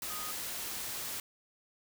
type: tone in noise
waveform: sine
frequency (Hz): 1244.5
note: D#6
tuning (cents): 0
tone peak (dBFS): -43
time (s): 0.1-0.31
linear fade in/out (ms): 2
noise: white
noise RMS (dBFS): -39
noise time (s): 0.02-1.2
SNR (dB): -7
effects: none